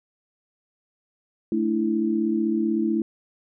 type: chord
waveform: sine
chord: A suspended fourth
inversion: none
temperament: equal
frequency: 220 / 293.7 / 329.6 Hz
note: A3 / D4 / E4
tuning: 0 / 0 / 0 cents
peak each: -24 / -29 / -23 dBFS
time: 1.52-3.02 s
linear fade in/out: 2 ms
effects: none